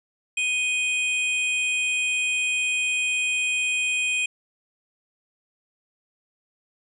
square tone pair together, 2489 / 3182 Hz, D#7 / G7, 0 / +25 cents, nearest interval major third, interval 425 cents, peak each -23 / -31 dBFS, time 0.37-4.26 s, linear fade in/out 5 ms, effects resampled to 24000 Hz + 10-bit

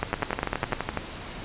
two click trains, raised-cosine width 0.5 ms, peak -11 / -9 dBFS, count 11 / 8, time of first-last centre 0.14-0.973 / 0.03-0.731 s, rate 12 / 9.98 Hz, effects pink hiss -38 dBFS RMS until 1.44 s + resampled to 8000 Hz

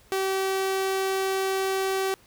sawtooth tone, 384 Hz, G4, 36 cents flat, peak -20 dBFS, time 0.12-2.14 s, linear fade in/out 0 ms, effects pink hiss -57 dBFS RMS until 2.26 s

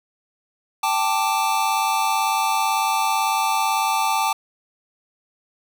square chord, G suspended second, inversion none, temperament just, 784 / 882 / 1176 Hz, G5 / A5 / D6, 0 / +4 / +2 cents, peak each -25 / -22 / -25 dBFS, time 0.83-4.33 s, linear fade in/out 5 ms, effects none

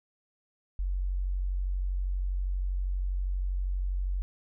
sine tone, 46.25 Hz, F#1, in tune, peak -27 dBFS, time 0.79-4.22 s, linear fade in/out 0 ms, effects none

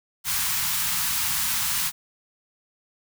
white band-stop noise, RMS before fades -25 dBFS, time 0.24-1.92 s, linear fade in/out 50 ms, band 210 to 840 Hz, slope 48 dB/octave, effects none

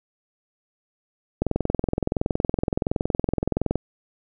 click train, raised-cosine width 2 ms, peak -8 dBFS, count 51, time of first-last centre 1.42-3.756 s, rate 21.4 Hz, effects none

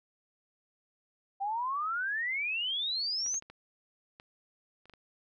sine exponential sweep, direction up, 772 to 6645 Hz, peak -30 dBFS, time 1.4-3.4 s, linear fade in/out 20 ms
clicks, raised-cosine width 0.3 ms, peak -33 / -33 / -33 / -33 / -33 / -43 / -36 / -38 dBFS, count 8, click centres 3.263 / 3.343 / 3.424 / 3.5 / 4.199 / 4.856 / 4.897 / 4.937 s
effects none

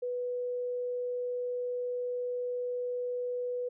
sine tone, 492.8 Hz, B4, 4 cents flat, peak -31 dBFS, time 0.02-3.69 s, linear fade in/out 10 ms, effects none

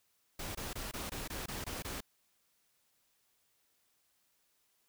pink noise bursts, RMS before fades -41 dBFS, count 9, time 0.39-2.006 s, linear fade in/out 5 ms, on 160 ms, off 22 ms, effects white hiss -75 dBFS RMS until 4.88 s

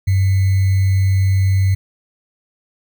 sine tone with sample-and-hold, 96 Hz, G2, 36 cents flat, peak -11 dBFS, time 0.07-1.75 s, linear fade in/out 10 ms, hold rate 2100 Hz, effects none

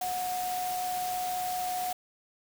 sine tone in noise, 730 Hz, F#5, 24 cents flat, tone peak -30 dBFS, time 0.01-1.93 s, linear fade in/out 5 ms, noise white, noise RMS -39 dBFS, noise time 0.01-1.93 s, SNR +6 dB, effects none

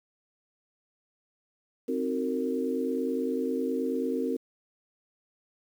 sine chord, C half-diminished seventh, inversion none, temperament equal with one note detuned, 261.6 / 311.1 / 370 / 458.7 Hz, C4 / Eb4 / Gb4 / Bb4, 0 / 0 / 0 / -28 cents, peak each -30 / -36 / -34 / -31 dBFS, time 1.88-4.37 s, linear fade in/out 10 ms, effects 9-bit

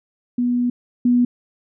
sine tone pair in turn, 244.2 / 244.2 Hz, B3 / B3, -19 / -19 cents, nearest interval unison, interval 0 cents, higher neither, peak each -16 / -12 dBFS, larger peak second, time 0.38-0.7 / 1.05-1.25 s, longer first, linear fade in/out 5 ms, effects none

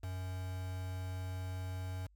triangle tone with quantisation, 92.5 Hz, F#2, in tune, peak -36 dBFS, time 0.03-2.07 s, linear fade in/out 10 ms, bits 8, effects added 50 Hz sine -62 dBFS peak until 2.15 s

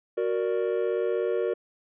triangle chord, Gb augmented, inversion none, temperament equal, 370 / 466.2 / 587.3 Hz, Gb4 / Bb4 / D5, 0 / 0 / 0 cents, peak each -26 / -25 / -30 dBFS, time 0.17-1.54 s, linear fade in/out 10 ms, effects resampled to 8000 Hz

